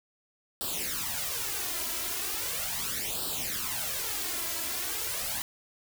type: noise with flanger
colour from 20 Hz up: white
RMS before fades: -33 dBFS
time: 0.61-5.42 s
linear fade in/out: 0 ms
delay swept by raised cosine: 0.23 to 3.03 ms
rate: 0.38 Hz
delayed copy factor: +0.75
effects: none